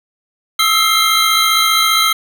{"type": "tone cluster", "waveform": "square", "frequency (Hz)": [1274, 1329, 2108, 3189, 3982], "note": ["D#6", "E6", "C7", "G7", "B7"], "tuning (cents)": [41, 14, 12, 29, 14], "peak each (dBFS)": -18, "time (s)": [0.59, 2.13], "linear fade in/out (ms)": 5, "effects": []}